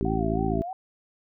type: harmonic tone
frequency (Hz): 55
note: A1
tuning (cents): 0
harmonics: 1 / 2 / 3 / 4 / 5 / 6 / 7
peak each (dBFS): -31 / -32 / -31 / -31 / -31 / -32 / -30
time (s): 0.01-0.62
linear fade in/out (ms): 0
type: tone with vibrato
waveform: sine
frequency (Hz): 716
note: F5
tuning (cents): +43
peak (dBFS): -31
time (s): 0.05-0.73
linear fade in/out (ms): 2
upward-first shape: sine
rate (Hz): 3.2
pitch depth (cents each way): 140
effects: none